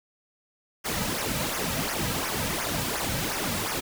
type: noise with flanger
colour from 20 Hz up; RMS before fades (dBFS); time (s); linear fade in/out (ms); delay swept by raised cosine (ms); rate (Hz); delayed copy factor
pink; -29; 0.84-3.81; 20; 0.24 to 2.84; 2.8; -0.75
effects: none